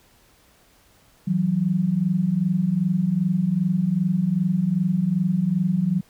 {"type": "tone pair together", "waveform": "sine", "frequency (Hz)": [163, 185.56], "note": ["E3", "F#3"], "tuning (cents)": [-19, 5], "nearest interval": "major second", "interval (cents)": 224, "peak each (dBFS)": [-23, -20], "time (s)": [1.27, 6.01], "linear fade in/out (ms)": 10, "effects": ["pink hiss -57 dBFS RMS until 6.09 s"]}